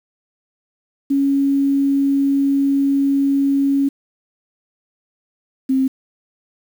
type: tone pair in turn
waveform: sine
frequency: 277.2 / 264.7 Hz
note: C#4 / C4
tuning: 0 / +20 cents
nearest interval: minor second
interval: 80 cents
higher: first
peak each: -13 dBFS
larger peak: neither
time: 1.1-3.89 / 5.69-5.88 s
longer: first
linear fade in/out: 10 ms
effects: 7-bit